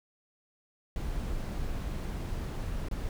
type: noise with dropouts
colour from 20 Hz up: brown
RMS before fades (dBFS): -34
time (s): 0.96-3.09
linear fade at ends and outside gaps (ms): 1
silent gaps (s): 2.885-2.912
effects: none